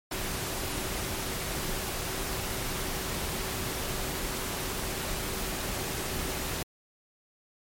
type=tone in noise; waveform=sine; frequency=378.1 Hz; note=F#4; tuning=38 cents sharp; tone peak=-43 dBFS; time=0.11-6.63 s; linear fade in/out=5 ms; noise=pink; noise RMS=-33 dBFS; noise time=0.11-6.63 s; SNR=-13 dB; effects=MP3 64 kbps